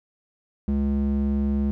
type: tone with band-pass filter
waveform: square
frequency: 69.9 Hz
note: C#2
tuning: 15 cents sharp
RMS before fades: -23 dBFS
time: 0.68-1.71 s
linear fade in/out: 0 ms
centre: 170 Hz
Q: 3.3
effects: none